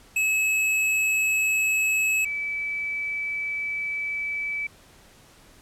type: tone pair in turn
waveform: square / sine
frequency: 2582 / 2303 Hz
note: E7 / D7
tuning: -37 / -34 cents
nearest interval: major second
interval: 197 cents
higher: first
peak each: -21 / -26 dBFS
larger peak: first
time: 0.16-2.25 / 2.25-4.67 s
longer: second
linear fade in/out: 5 ms
effects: pink hiss -53 dBFS RMS until 5.61 s + low-pass 12000 Hz 12 dB/octave